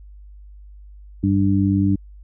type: harmonic tone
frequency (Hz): 98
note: G2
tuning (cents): 0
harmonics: 1 / 2 / 3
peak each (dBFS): -19 / -19 / -19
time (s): 1.23-1.96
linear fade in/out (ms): 10
effects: added 50 Hz sine -39 dBFS peak until 2.23 s

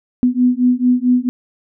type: beating tone pair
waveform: sine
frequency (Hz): 246.5 / 251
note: B3 / B3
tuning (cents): -3 / +28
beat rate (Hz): 4.5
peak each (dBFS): -14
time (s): 0.23-1.29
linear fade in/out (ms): 0
effects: none

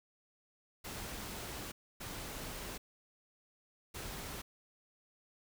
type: noise bursts at uneven times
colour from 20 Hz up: pink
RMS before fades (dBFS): -44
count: 3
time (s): 0.84-1.72 / 2-2.78 / 3.94-4.42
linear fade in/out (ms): 10
effects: none

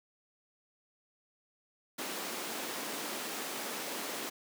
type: high-pass noise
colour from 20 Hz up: pink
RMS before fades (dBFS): -39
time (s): 1.98-4.3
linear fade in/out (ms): 10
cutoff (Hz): 240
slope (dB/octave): 24
effects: none

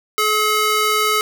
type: tone with high-pass filter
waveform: square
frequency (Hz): 427.1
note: G#4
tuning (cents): +48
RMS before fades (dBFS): -17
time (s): 0.18-1.21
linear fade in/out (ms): 0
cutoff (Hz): 950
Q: 1
effects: 7-bit

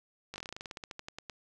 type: slowing click train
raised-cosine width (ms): 0.2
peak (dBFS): -24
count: 19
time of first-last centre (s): 0.34-1.298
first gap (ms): 19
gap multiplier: 1.11
effects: none

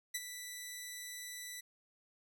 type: tone with ADSR envelope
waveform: 10% pulse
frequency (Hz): 1975.5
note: B6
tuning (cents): 0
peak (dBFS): -25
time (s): 0.14-1.61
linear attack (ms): 11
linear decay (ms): 38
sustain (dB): -10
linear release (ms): 11
effects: none

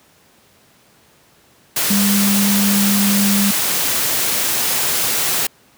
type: tone in noise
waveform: sine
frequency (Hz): 200.9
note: G3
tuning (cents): +43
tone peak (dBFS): -14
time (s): 1.9-3.51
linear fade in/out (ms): 5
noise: white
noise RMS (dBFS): -18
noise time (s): 1.76-5.47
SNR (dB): +1
effects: pink hiss -52 dBFS RMS until 5.77 s + high-pass 100 Hz 12 dB/octave

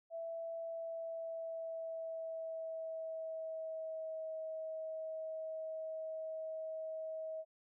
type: tone with pitch glide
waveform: sine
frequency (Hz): 662 to 637.6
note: E5 to D#5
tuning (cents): +7 to +42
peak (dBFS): -40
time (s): 0.1-7.45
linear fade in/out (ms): 50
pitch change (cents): -65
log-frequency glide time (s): 0.57-4.34
effects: none

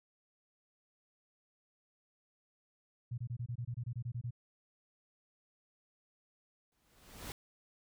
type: tone bursts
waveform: sine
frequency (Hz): 120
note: B2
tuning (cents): -49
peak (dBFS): -36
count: 13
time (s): 3.11-4.308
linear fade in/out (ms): 10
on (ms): 70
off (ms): 24
type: noise with exponential growth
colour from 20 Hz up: pink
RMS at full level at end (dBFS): -42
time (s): 6.72-7.32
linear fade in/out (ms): 1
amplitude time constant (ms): 130
effects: none

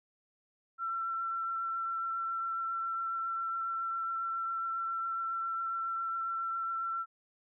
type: tone with vibrato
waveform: sine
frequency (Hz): 1349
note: E6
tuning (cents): +40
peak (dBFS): -32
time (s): 0.78-7.06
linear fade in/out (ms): 50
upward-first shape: sine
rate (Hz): 7.3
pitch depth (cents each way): 13
effects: none

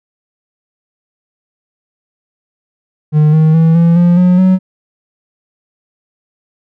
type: tone with pitch steps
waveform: triangle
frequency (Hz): 152 / 157.27 / 162.72 / 168.36 / 174.2 / 180.24 / 186.49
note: D#3 / D#3 / E3 / E3 / F3 / F#3 / F#3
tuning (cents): -40 / +19 / -22 / +37 / -4 / -45 / +14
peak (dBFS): -3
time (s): 3.12-4.59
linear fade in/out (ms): 50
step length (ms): 210
effects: none

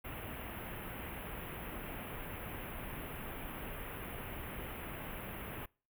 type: band-stop noise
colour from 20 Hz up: pink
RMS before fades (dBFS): -44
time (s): 0.04-5.66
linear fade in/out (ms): 10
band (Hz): 3000 to 11000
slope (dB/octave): 48
effects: noise-tail reverb RT60 0.4 s tail -26 dB re dry

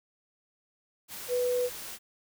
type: tone in noise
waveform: sine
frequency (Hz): 494.3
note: B4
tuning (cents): +1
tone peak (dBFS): -25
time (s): 1.28-1.7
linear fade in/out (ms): 50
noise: white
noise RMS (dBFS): -41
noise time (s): 1.08-1.99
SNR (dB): +13
effects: none

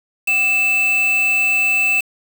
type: tone with quantisation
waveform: triangle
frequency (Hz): 2637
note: E7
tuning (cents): 0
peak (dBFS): -12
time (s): 0.27-2.01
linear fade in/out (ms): 10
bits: 4
effects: none

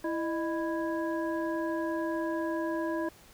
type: harmonic tone with a mistuned harmonic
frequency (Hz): 330.3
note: E4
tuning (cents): +4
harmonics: 1 / 2 / 3 / 5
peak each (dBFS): -31 / -35 / -38 / -41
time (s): 0.04-3.09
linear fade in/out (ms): 5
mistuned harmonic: 2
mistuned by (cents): -120
effects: pink hiss -56 dBFS RMS until 3.33 s

